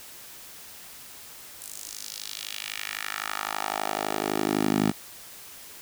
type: tone with high-pass filter sweep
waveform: 10% pulse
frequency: 51.91 Hz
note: G#1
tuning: in tune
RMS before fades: -30 dBFS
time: 1.6-4.92 s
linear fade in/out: 20 ms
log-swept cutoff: 8800 to 200 Hz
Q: 1.7
effects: white hiss -45 dBFS RMS until 5.81 s